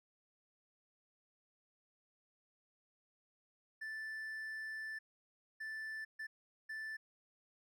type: tone bursts at uneven times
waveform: triangle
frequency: 1760 Hz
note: A6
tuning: in tune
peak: -40 dBFS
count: 4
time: 3.81-4.99 / 5.6-6.05 / 6.19-6.27 / 6.69-6.97 s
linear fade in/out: 10 ms
effects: none